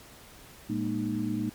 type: tone cluster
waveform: sine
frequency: 113.8 / 205 / 234 / 307.6 Hz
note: A#2 / G#3 / A#3 / D#4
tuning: -41 / -22 / +7 / -20 cents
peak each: -36 / -33 / -32 / -32 dBFS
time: 0.69-1.5 s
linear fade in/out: 10 ms
effects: pink hiss -51 dBFS RMS until 1.54 s + MP3 96 kbps